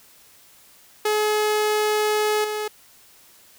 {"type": "tone with level steps", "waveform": "sawtooth", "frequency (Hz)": 424.6, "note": "G#4", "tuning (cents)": 38, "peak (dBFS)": [-15, -21], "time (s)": [1.05, 2.68], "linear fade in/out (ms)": 5, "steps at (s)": 2.44, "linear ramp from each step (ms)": 5, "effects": ["white hiss -52 dBFS RMS until 3.58 s"]}